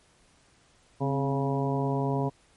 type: harmonic tone with a mistuned harmonic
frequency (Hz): 138.59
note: C#3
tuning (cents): 0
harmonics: 1 / 2 / 3 / 4 / 5 / 6 / 7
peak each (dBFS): -28 / -31 / -32 / -37 / -35 / -40 / -35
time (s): 1-2.3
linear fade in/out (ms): 20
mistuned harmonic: 2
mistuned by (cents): -62
effects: pink hiss -62 dBFS RMS until 2.56 s + MP3 48 kbps